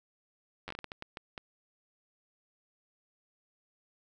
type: slowing click train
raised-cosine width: 0.3 ms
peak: -24 dBFS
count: 11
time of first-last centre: 0.68-1.378 s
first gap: 10 ms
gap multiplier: 1.4
effects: none